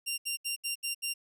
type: tone bursts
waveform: 15% pulse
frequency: 2777 Hz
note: F7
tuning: 10 cents flat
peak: -24 dBFS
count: 6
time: 0.06-1.14 s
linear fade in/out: 20 ms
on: 120 ms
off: 72 ms
effects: none